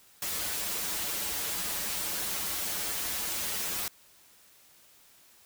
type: noise with comb filter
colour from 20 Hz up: white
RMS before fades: -33 dBFS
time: 0.22-3.88 s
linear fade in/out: 2 ms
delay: 7.7 ms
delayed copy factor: -0.95
effects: white hiss -59 dBFS RMS until 5.45 s